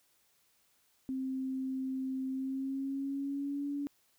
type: tone with pitch glide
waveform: sine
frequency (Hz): 262.9 to 285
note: C4 to C#4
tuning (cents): +8 to +48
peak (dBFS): -33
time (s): 1.09-3.87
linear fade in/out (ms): 0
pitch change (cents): +140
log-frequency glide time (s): 2.29-3.67
effects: white hiss -71 dBFS RMS until 4.18 s